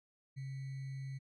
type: tone with sample-and-hold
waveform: sine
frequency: 134.6 Hz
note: C3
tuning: 49 cents sharp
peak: -40 dBFS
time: 0.36-1.19 s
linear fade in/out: 20 ms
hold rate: 2100 Hz
effects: low-pass 6000 Hz 12 dB/octave